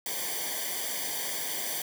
white noise with comb filter, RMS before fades -33 dBFS, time 0.06-1.82 s, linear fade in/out 2 ms, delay 0.75 ms, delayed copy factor -0.9, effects none

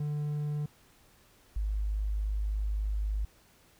triangle / sine tone pair in turn, 148.3 / 51.77 Hz, D3 / G#1, +17 / -5 cents, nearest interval octave + tritone, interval 1822 cents, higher first, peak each -28 dBFS, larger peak neither, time 0-0.66 / 1.56-3.25 s, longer second, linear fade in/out 5 ms, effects pink hiss -62 dBFS RMS until 3.79 s

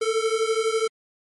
square beating tone pair, 440 / 452 Hz, A4 / A4, 0 / +47 cents, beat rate 12 Hz, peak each -24 / -25 dBFS, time 0.01-0.88 s, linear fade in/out 10 ms, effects MP3 48 kbps

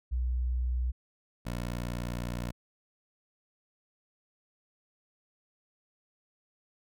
sine / 15% pulse tone pair in turn, 61.74 / 59.81 Hz, B1 / A#1, 0 / +45 cents, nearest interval minor second, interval 55 cents, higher first, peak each -27 dBFS, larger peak neither, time 0.11-0.92 / 1.45-2.52 s, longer second, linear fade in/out 20 ms, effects none

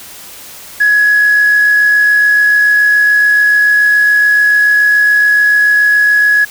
sine tone with amplitude modulation, 1681 Hz, G#6, 20 cents sharp, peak -3 dBFS, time 0.8-6.45 s, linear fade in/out 10 ms, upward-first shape sine, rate 67 Hz, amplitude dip 35%, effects tanh soft clip ceiling -2 dBFS + white hiss -32 dBFS RMS until 6.5 s

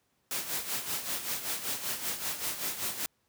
white noise with tremolo, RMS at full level -32 dBFS, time 0.31-3.06 s, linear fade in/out 0 ms, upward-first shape sine, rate 5.2 Hz, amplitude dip 65%, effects pink hiss -74 dBFS RMS until 3.28 s + high-pass 80 Hz 12 dB/octave

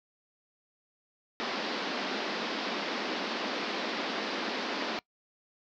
pink band-pass noise, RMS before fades -34 dBFS, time 1.4-4.99 s, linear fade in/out 0 ms, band 210 to 5100 Hz, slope 48 dB/octave, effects noise-tail reverb RT60 0.1 s tail -23 dB re dry

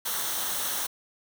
white noise with comb filter, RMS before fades -30 dBFS, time 0.05-0.87 s, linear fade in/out 10 ms, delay 0.41 ms, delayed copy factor -0.55, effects none

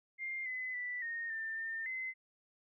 sine tone with pitch steps, 2109 / 2022 / 1974 / 1849 / 1791 / 1807 / 2052 Hz, C7 / B6 / B6 / A#6 / A6 / A6 / C7, +13 / +40 / -1 / -15 / +30 / +46 / -34 cents, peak -37 dBFS, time 0.18-2.14 s, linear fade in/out 50 ms, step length 280 ms, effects none

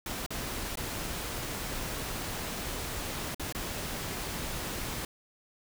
pink noise with dropouts, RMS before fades -36 dBFS, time 0.06-5.05 s, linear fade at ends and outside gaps 2 ms, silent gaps 0.263-0.305 / 0.756-0.772 / 3.346-3.396 / 3.525-3.548 s, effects none

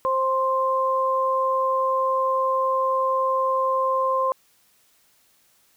sine tone pair together, 527 / 1048.2 Hz, C5 / C6, +12 / +3 cents, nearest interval octave, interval 1191 cents, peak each -23 / -21 dBFS, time 0.05-4.32 s, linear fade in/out 0 ms, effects white hiss -61 dBFS RMS until 5.76 s

